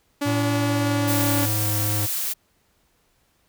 sawtooth tone, 287 Hz, D4, 40 cents flat, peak -18 dBFS, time 0.21-1.46 s, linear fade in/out 10 ms
square tone with pitch glide, 112.5 to 104.36 Hz, A2 to G#2, +39 to +9 cents, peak -24 dBFS, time 0.25-2.07 s, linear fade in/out 20 ms, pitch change -130 cents, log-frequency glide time 0.58-1.84 s
blue noise, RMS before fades -26 dBFS, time 1.07-2.34 s, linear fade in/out 20 ms
effects pink hiss -65 dBFS RMS until 3.48 s

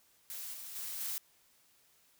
blue noise with level steps, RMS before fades -43 / -46 / -41 / -38 dBFS, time 0.3-1.18 s, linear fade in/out 0 ms, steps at 0.53 / 0.75 / 1 s, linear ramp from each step 10 ms, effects white hiss -68 dBFS RMS until 2.19 s

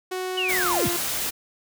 sawtooth tone with pitch glide, 370 to 347.2 Hz, F#4 to F4, 0 to -10 cents, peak -23 dBFS, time 0.11-0.97 s, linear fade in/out 10 ms, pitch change -110 cents, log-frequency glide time 0.55-0.74 s
sine linear sweep, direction down, 3027 to 32.7 Hz, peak -23 dBFS, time 0.37-0.89 s, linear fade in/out 10 ms
white noise, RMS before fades -27 dBFS, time 0.48-1.31 s, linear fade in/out 20 ms
effects none

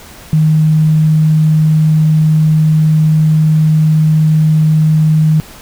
sine tone, 155.8 Hz, D#3, 3 cents sharp, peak -6 dBFS, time 0.33-5.4 s, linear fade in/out 0 ms, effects pink hiss -35 dBFS RMS until 5.61 s

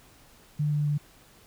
sine tone with pitch steps, 148.9 / 147.96 / 147.02 Hz, D3 / D3 / D3, +24 / +13 / +2 cents, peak -23 dBFS, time 0.59-0.98 s, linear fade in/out 10 ms, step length 130 ms, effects pink hiss -56 dBFS RMS until 1.46 s

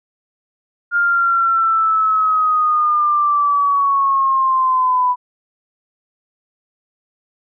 sine linear sweep, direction down, 1411 to 987.8 Hz, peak -12 dBFS, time 0.91-5.16 s, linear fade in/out 50 ms, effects none

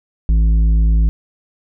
triangle tone with tanh clipping, 54.4 Hz, A1, 19 cents flat, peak -11 dBFS, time 0.29-1.09 s, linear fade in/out 0 ms, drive 12 dB, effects none

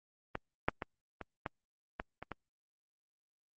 clicks, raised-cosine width 0.5 ms, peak -20 / -12 / -22 / -26 / -20 / -21 / -27 / -24 dBFS, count 8, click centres 0.354 / 0.685 / 0.822 / 1.213 / 1.462 / 1.999 / 2.226 / 2.317 s, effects Opus 24 kbps

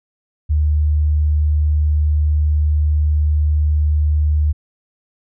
sine tone, 75.4 Hz, D2, 46 cents sharp, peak -12 dBFS, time 0.49-4.53 s, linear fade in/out 20 ms, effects none

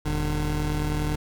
25% pulse tone pair together, 40.24 / 150.6 Hz, E1 / D3, -41 / +44 cents, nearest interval octave + major seventh, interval 2285 cents, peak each -23 dBFS, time 0.05-1.16 s, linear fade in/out 10 ms, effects none

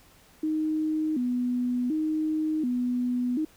sine tone with vibrato, 277.2 Hz, C#4, in tune, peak -24 dBFS, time 0.43-3.45 s, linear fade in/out 5 ms, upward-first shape square, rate 0.68 Hz, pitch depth 200 cents each way, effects pink hiss -57 dBFS RMS until 3.56 s

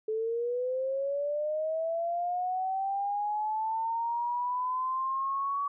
sine linear sweep, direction up, 431.5 to 1135 Hz, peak -28 dBFS, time 0.08-5.68 s, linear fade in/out 5 ms, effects none

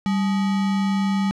sine tone with sample-and-hold, 196 Hz, G3, in tune, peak -18 dBFS, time 0.06-1.31 s, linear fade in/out 0 ms, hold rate 1050 Hz, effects low-pass 5000 Hz 12 dB/octave

